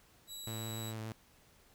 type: tone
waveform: 20% pulse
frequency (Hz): 3908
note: B7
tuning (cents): -19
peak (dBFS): -38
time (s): 0.27-0.94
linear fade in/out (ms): 50
type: tone with vibrato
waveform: sawtooth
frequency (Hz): 110.3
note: A2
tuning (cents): +5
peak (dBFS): -36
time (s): 0.47-1.12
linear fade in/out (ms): 0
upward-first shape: sine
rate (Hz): 6.9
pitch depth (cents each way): 15
effects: pink hiss -65 dBFS RMS until 1.74 s